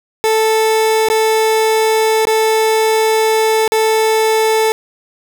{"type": "tone with dropouts", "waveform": "30% pulse", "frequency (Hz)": 440.1, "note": "A4", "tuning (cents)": 0, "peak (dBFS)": -8, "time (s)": [0.24, 4.72], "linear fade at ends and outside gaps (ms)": 0, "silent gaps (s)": [[1.086, 1.1], [2.253, 2.271], [3.678, 3.72]], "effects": []}